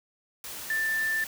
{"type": "tone in noise", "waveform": "sine", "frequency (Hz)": 1773, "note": "A6", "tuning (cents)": 13, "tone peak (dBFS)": -25, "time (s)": [0.7, 1.24], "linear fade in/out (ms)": 2, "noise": "white", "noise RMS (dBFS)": -39, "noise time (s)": [0.44, 1.27], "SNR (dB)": 11, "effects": []}